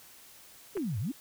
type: exponential two-way sweep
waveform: sine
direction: down then up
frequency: 440 to 92.5 to 312.4 Hz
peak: -30 dBFS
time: 0.75-1.12 s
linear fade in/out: 10 ms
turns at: 0.99 s
type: clicks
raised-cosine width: 0.5 ms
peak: -28 dBFS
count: 2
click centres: 0.769 / 0.775 s
effects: white hiss -54 dBFS RMS until 1.2 s